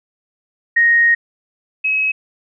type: tone pair in turn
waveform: sine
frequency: 1868 / 2560 Hz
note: A#6 / D#7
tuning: +3 / +49 cents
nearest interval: perfect fourth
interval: 546 cents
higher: second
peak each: -9 / -14 dBFS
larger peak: first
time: 0.76-1.15 / 1.84-2.12 s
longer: first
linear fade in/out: 10 ms
effects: none